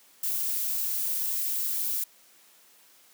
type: noise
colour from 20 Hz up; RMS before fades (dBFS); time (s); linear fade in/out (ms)
violet; -29; 0.23-2.04; 5
effects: white hiss -58 dBFS RMS until 3.13 s + high-pass 200 Hz 12 dB/octave